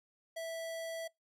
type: tone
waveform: square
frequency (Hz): 657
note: E5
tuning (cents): -6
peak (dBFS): -39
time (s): 0.36-1.08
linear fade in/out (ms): 10
effects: noise-tail reverb RT60 0.2 s tail -26 dB re dry + resampled to 32000 Hz